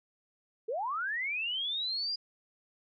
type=linear sweep; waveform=sine; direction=up; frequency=410.2 to 4900 Hz; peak=-31 dBFS; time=0.68-2.16 s; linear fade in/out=10 ms; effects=none